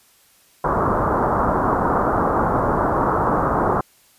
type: low-pass noise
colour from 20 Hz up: white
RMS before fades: -19 dBFS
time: 0.64-3.81 s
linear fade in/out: 5 ms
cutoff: 1300 Hz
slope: 48 dB/octave
effects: white hiss -55 dBFS RMS until 4.18 s + resampled to 32000 Hz